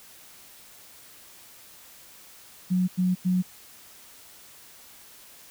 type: tone bursts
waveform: sine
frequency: 182.7 Hz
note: F#3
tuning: 22 cents flat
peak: -20 dBFS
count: 3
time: 2.7-3.426 s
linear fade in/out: 20 ms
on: 180 ms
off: 93 ms
effects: white hiss -50 dBFS RMS until 5.5 s